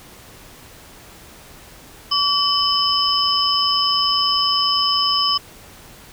sine tone cluster, 1140 / 3030 / 5040 / 5220 Hz, C#6 / F#7 / D#8 / E8, +48 / +40 / +21 / -18 cents, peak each -21 dBFS, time 2.11-5.38 s, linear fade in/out 10 ms, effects pink hiss -43 dBFS RMS until 6.12 s

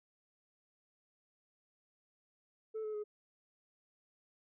sine tone with pitch steps, 438.4 / 429.1 / 420.1 Hz, A4 / A4 / G#4, -6 / -43 / +20 cents, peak -35 dBFS, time 2.74-3.04 s, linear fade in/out 20 ms, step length 100 ms, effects tanh soft clip ceiling -36 dBFS

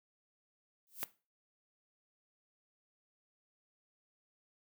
violet noise with exponential growth, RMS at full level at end -36 dBFS, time 0.87-1.04 s, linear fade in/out 0 ms, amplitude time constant 35 ms
click, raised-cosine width 0.3 ms, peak -22 dBFS, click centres 1.031 s
effects noise-tail reverb RT60 0.3 s tail -17 dB re dry + high-pass 100 Hz 12 dB/octave

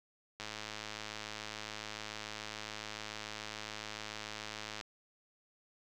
click train, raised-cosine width 0.2 ms, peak -24 dBFS, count 473, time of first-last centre 0.4-4.811 s, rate 107 Hz, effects none

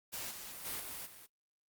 white noise with level steps, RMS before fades -42 / -47 / -40 / -44 / -54 dBFS, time 0.12-1.27 s, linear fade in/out 20 ms, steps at 0.3 / 0.64 / 0.79 / 1.05 s, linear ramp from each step 20 ms, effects noise-tail reverb RT60 0.1 s tail -20 dB re dry + Opus 48 kbps

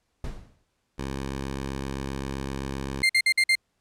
brown noise with exponential decay, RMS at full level -29 dBFS, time 0.24-0.64 s, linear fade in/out 2 ms, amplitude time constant 86 ms
10% pulse tone, 67.7 Hz, C#2, 40 cents flat, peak -22 dBFS, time 0.98-3.03 s, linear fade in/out 10 ms
35% pulse tone bursts, 2101 Hz, C7, 7 cents sharp, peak -16 dBFS, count 5, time 3.03-3.554 s, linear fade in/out 5 ms, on 64 ms, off 51 ms
effects pink hiss -74 dBFS RMS until 3.8 s + low-pass 10000 Hz 12 dB/octave

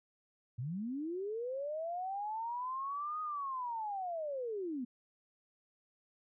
sine linear two-way sweep, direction up then down, 110.6 to 1252 to 232.8 Hz, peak -36 dBFS, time 0.58-4.85 s, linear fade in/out 10 ms, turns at 3.21 s, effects none

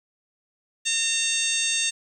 harmonic tone with a mistuned harmonic, 910 Hz, A#5, 42 cents flat, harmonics 2 / 3 / 4 / 5 / 6 / 7 / 8 / 9, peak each -35 / -28 / -27 / -34 / -36 / -28 / -36 / -29 dBFS, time 0.85-1.91 s, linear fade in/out 20 ms, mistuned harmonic 6, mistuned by +36 cents, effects 9-bit

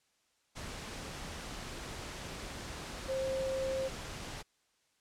sine tone in noise, 530 Hz, C5, 22 cents sharp, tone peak -32 dBFS, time 3.08-3.89 s, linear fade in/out 20 ms, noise pink, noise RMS -43 dBFS, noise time 0.55-4.43 s, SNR +8 dB, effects white hiss -74 dBFS RMS until 5 s + low-pass 8000 Hz 12 dB/octave

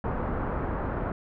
pink low-pass noise, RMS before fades -30 dBFS, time 0.04-1.12 s, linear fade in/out 2 ms, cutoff 1400 Hz, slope 24 dB/octave, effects none

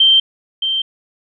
sine tone with echo, 3136 Hz, G7, in tune, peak -7 dBFS, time 0-0.2 s, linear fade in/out 5 ms, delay 620 ms, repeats 1, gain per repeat -8 dB, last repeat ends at 0.82 s, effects none

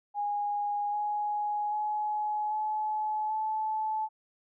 sine tone with pitch steps, 823 / 834 / 845.2 / 856.5 / 867.9 Hz, G#5 / G#5 / G#5 / A5 / A5, -16 / +7 / +30 / -47 / -24 cents, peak -28 dBFS, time 0.14-4.09 s, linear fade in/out 50 ms, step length 790 ms, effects none

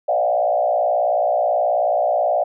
sine tone with frequency modulation, 659.3 Hz, E5, in tune, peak -15 dBFS, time 0.08-2.44 s, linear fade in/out 10 ms, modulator 58.6 Hz, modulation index 1.7, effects none

